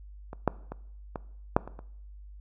clicks, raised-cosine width 1 ms, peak -25 / -8 / -22 / -19 / -6 / -25 / -29 dBFS, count 7, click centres 0.331 / 0.477 / 0.72 / 1.158 / 1.565 / 1.676 / 1.791 s, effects noise-tail reverb RT60 0.7 s tail -20 dB re dry + added 50 Hz sine -44 dBFS peak until 2.4 s

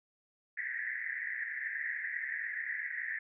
white band-pass noise, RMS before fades -38 dBFS, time 0.57-3.19 s, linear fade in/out 5 ms, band 1700 to 2000 Hz, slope 96 dB/octave, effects none

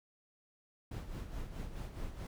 brown noise with tremolo, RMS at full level -40 dBFS, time 0.91-2.27 s, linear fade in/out 5 ms, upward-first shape sine, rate 4.7 Hz, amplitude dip 60%, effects none

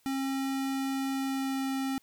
square tone with pitch glide, 269.5 to 267.8 Hz, C#4 to C4, -49 to +40 cents, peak -30 dBFS, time 0.06-1.98 s, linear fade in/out 0 ms, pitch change -11 cents, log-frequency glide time 1.15-1.72 s, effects white hiss -67 dBFS RMS until 2.02 s

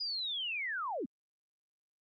sine linear sweep, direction down, 4978 to 195.4 Hz, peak -34 dBFS, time 0-1.06 s, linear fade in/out 10 ms, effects Opus 48 kbps

